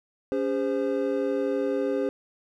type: tone cluster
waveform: triangle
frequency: 279.6 / 405.8 / 518 Hz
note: C#4 / G#4 / C5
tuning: +15 / -40 / -17 cents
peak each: -27 / -26 / -26 dBFS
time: 0.32-2.09 s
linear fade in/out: 0 ms
effects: none